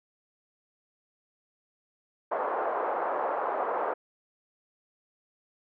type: band-pass noise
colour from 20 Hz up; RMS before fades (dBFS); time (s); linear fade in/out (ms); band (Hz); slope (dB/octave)
pink; -30; 2.31-3.94; 10; 470 to 1200; 24
effects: none